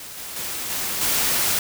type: noise with level steps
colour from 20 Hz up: white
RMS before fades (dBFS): -37 / -34 / -29 / -26 / -21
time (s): 0-1.59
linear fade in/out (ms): 2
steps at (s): 0.17 / 0.36 / 0.7 / 1.01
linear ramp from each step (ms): 5
effects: none